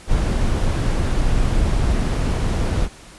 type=noise; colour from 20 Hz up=brown; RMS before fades=-18 dBFS; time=0.07-2.89 s; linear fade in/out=50 ms; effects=pink hiss -43 dBFS RMS until 3.18 s + resampled to 24000 Hz